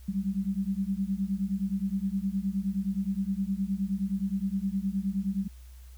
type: beating tone pair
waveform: sine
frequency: 190 / 199.6 Hz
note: F#3 / G3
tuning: +46 / +32 cents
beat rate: 9.6 Hz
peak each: -30 dBFS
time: 0.08-5.48 s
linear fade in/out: 10 ms
effects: added 62 Hz sine -45 dBFS peak until 5.97 s + white hiss -61 dBFS RMS until 5.97 s